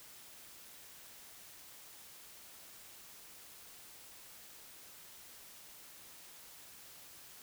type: silence
effects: white hiss -55 dBFS RMS until 7.42 s